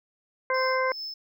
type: harmonic tone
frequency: 519 Hz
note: C5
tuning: 14 cents flat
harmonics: 1 / 2 / 3 / 4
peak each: -26 / -27 / -31 / -31 dBFS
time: 0.5-0.92 s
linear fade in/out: 2 ms
type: tone with tremolo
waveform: triangle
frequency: 5250 Hz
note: E8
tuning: 8 cents flat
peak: -31 dBFS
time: 0.54-1.14 s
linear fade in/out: 5 ms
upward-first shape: sine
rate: 2.5 Hz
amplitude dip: 85%
effects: none